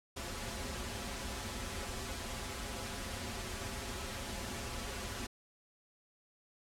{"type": "noise with comb filter", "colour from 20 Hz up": "pink", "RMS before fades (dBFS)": -41, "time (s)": [0.16, 5.27], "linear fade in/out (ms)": 10, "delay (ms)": 6.5, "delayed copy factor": -0.9, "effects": ["low-pass 10000 Hz 12 dB/octave"]}